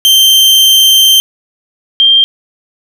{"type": "tone pair in turn", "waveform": ["40% pulse", "sine"], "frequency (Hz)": [3136, 3178], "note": ["G7", "G7"], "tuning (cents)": [0, 23], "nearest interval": "unison", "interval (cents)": 23, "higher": "second", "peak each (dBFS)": -3, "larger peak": "neither", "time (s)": [[0.05, 1.2], [2, 2.24]], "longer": "first", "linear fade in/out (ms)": 0, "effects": []}